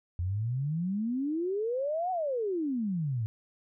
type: exponential two-way sweep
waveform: sine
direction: up then down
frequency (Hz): 84.5 to 757 to 104.9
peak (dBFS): -28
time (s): 0.19-3.26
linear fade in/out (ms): 0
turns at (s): 2.11
effects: none